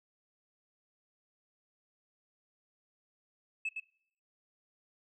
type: tone with echo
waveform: sine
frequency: 2605 Hz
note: E7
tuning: 21 cents flat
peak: -30 dBFS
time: 3.65-3.69 s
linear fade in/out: 5 ms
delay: 110 ms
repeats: 1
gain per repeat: -5 dB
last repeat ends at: 3.8 s
effects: noise-tail reverb RT60 0.6 s tail -21 dB re dry + tanh soft clip ceiling -30 dBFS